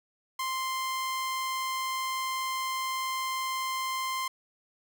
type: tone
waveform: sawtooth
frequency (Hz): 1046.5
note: C6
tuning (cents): 0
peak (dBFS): -26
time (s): 0.39-4.28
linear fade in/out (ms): 5
effects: none